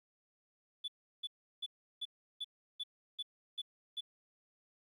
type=tone bursts; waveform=sine; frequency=3460 Hz; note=A7; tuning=30 cents flat; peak=-35 dBFS; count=9; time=0.84-4.009 s; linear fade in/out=10 ms; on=41 ms; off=350 ms; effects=tanh soft clip ceiling -35 dBFS + 12-bit